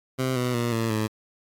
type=tone with pitch steps; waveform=15% pulse; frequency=130 / 124.34 / 118.94 / 113.76 / 108.81 Hz; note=C3 / B2 / A#2 / A#2 / A2; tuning=-11 / +12 / +35 / -42 / -19 cents; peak=-17 dBFS; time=0.18-1.08 s; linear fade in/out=20 ms; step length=180 ms; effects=AAC 64 kbps